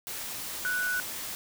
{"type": "tone in noise", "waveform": "sine", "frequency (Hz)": 1480, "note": "F#6", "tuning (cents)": 0, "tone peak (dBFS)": -27, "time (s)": [0.65, 1], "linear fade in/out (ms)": 0, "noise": "white", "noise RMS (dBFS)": -37, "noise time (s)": [0.07, 1.35], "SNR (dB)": 7, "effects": []}